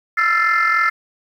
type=chord; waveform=sine; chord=F major seventh; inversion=third; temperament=equal with one note detuned; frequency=1318.5 / 1361.9 / 1760 / 2093 Hz; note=E6 / F6 / A6 / C7; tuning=0 / -44 / 0 / 0 cents; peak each=-18 dBFS; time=0.17-0.9 s; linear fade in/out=10 ms; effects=tanh soft clip ceiling -8 dBFS + 8-bit